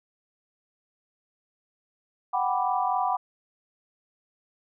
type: chord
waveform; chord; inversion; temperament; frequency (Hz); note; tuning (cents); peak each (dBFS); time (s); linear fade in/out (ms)
sine; G major seventh; third; equal; 740 / 784 / 987.8 / 1174.7; F#5 / G5 / B5 / D6; 0 / 0 / 0 / 0; -27 / -29 / -28 / -31; 2.33-3.17; 10
effects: none